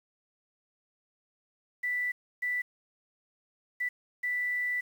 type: tone bursts at uneven times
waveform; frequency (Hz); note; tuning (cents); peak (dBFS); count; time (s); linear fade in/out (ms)
sine; 1975.5; B6; 0; -28; 4; 1.83-2.12 / 2.42-2.62 / 3.8-3.89 / 4.23-4.81; 10
effects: 9-bit